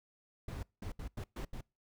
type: noise bursts at uneven times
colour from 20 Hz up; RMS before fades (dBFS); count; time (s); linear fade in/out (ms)
brown; -41; 6; 0.48-0.63 / 0.82-0.92 / 0.99-1.08 / 1.17-1.24 / 1.36-1.45 / 1.53-1.61; 5
effects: noise-tail reverb RT60 0.3 s tail -26 dB re dry